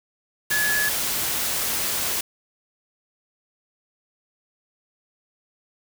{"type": "tone in noise", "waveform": "sine", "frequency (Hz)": 1700, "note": "G#6", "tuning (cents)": 40, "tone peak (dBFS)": -21, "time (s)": [0.51, 0.89], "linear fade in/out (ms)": 5, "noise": "white", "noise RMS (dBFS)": -25, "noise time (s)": [0.5, 2.21], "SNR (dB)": 1, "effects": []}